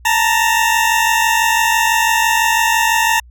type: tone pair together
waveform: 20% pulse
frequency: 886.3 / 932.3 Hz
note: A5 / A#5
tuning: +12 / 0 cents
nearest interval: minor second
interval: 88 cents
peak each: -10 dBFS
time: 0.05-3.2 s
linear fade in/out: 5 ms
effects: added 60 Hz sine -39 dBFS peak until 3.3 s

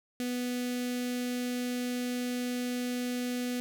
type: tone with notch filter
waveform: sawtooth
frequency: 246.9 Hz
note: B3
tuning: in tune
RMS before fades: -33 dBFS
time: 0.2-3.6 s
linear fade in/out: 0 ms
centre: 990 Hz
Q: 0.69
effects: none

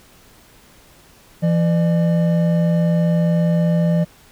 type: tone pair together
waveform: triangle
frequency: 168.37 / 600 Hz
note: E3 / D5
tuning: +37 / +37 cents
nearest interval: octave + minor seventh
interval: 2200 cents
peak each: -12 / -21 dBFS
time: 1.42-4.05 s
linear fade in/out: 20 ms
effects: pink hiss -49 dBFS RMS until 4.31 s

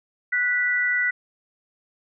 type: tone pair together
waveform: sine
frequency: 1476.2 / 1968 Hz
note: F#6 / B6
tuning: -4 / -7 cents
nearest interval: perfect fourth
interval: 497 cents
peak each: -24 / -21 dBFS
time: 0.32-1.11 s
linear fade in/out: 10 ms
effects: none

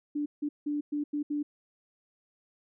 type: tone bursts at uneven times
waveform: sine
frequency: 293.7 Hz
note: D4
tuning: in tune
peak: -28 dBFS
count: 6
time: 0.15-0.26 / 0.42-0.49 / 0.66-0.81 / 0.92-1.04 / 1.13-1.23 / 1.3-1.43 s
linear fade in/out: 10 ms
effects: none

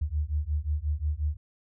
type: beating tone pair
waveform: sine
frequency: 72.4 / 78 Hz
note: D2 / D#2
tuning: -24 / +5 cents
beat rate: 5.6 Hz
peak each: -29 dBFS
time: 0.01-1.37 s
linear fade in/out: 10 ms
effects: none

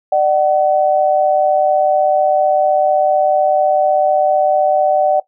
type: tone pair together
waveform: sine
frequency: 599.2 / 755 Hz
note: D5 / F#5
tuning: +35 / +35 cents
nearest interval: major third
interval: 400 cents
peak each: -13 dBFS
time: 0.12-5.2 s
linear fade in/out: 5 ms
effects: noise-tail reverb RT60 0.1 s tail -17 dB re dry

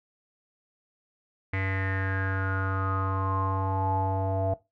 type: tone with low-pass filter sweep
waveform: square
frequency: 96 Hz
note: G2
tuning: 36 cents flat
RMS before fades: -28 dBFS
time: 1.53-4.54 s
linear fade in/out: 5 ms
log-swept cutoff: 2100 to 690 Hz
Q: 9.9
effects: noise-tail reverb RT60 0.2 s tail -17 dB re dry

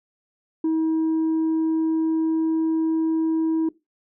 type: tone with pitch glide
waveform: sine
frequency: 320 to 321.9 Hz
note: D#4 to E4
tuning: +49 to -41 cents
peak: -16 dBFS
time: 0.64-3.69 s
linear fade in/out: 5 ms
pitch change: +10 cents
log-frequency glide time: 0.85-3.07 s
effects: noise-tail reverb RT60 0.2 s tail -19 dB re dry + tanh soft clip ceiling -18 dBFS

